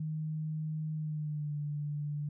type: tone with pitch glide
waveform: sine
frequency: 155.56 to 147.34 Hz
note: D#3 to D3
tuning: 0 to +6 cents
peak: -33 dBFS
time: 0-2.29 s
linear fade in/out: 5 ms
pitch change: -94 cents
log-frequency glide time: 0.94-1.55 s
effects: none